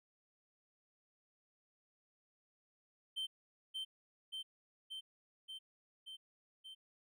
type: tone with echo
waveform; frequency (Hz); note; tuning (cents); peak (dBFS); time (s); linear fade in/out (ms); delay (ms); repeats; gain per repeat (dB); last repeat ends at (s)
triangle; 3111; G7; -14; -36; 3.16-3.27; 20; 580; 6; -2; 6.75
effects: none